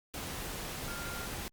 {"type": "tone in noise", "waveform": "sine", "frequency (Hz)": 1396.9, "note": "F6", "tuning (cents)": 0, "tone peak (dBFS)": -43, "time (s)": [0.88, 1.26], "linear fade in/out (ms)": 0, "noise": "pink", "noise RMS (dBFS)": -40, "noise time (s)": [0.14, 1.48], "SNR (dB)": -6, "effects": ["Opus 48 kbps"]}